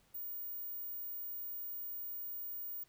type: tone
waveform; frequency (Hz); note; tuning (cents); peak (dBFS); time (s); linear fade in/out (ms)
sine; 15430; B9; -41; -40; 0.14-2.84; 10
effects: pink hiss -70 dBFS RMS until 2.88 s